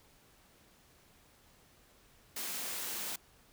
white high-pass noise, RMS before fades -39 dBFS, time 2.36-3.16 s, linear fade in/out 5 ms, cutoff 160 Hz, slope 96 dB/octave, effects pink hiss -64 dBFS RMS until 3.52 s

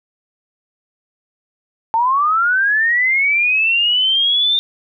sine linear sweep, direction up, 880 to 3621 Hz, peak -12 dBFS, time 1.94-4.59 s, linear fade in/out 0 ms, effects none

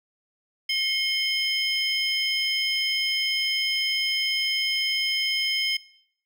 triangle tone cluster, 2157 / 3121 / 5130 Hz, C#7 / G7 / E8, -48 / -8 / -48 cents, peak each -26 / -25 / -27 dBFS, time 0.69-5.77 s, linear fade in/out 5 ms, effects noise-tail reverb RT60 0.7 s tail -21 dB re dry

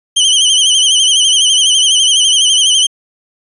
sawtooth tone with vibrato, 3077 Hz, G7, 33 cents flat, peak -4 dBFS, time 0.16-2.87 s, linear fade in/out 10 ms, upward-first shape sine, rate 12 Hz, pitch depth 77 cents each way, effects resampled to 24000 Hz

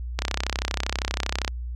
click train, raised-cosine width 0.2 ms, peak -7 dBFS, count 43, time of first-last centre 0.19-1.478 s, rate 32.6 Hz, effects added 60 Hz sine -29 dBFS peak until 1.75 s

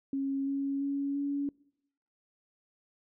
sine tone with pitch steps, 273.3 / 276.5 / 279.7 / 282.9 Hz, C#4 / C#4 / C#4 / C#4, -24 / -4 / +16 / +35 cents, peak -29 dBFS, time 0.13-1.49 s, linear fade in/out 2 ms, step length 340 ms, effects noise-tail reverb RT60 0.8 s tail -25 dB re dry

